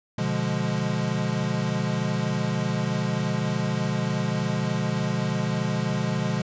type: chord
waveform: square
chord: B diminished seventh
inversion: none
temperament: equal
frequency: 123.47 / 146.83 / 174.61 / 207.7 Hz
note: B2 / D3 / F3 / Ab3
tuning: 0 / 0 / 0 / 0 cents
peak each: -30 dBFS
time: 0.18-6.42 s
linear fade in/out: 5 ms
effects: resampled to 16000 Hz